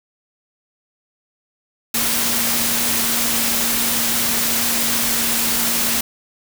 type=tone in noise; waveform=sine; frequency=232.8 Hz; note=A#3; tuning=2 cents flat; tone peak=-29 dBFS; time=1.94-6.01 s; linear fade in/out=5 ms; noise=white; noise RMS=-19 dBFS; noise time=1.94-6.01 s; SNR=-13 dB; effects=none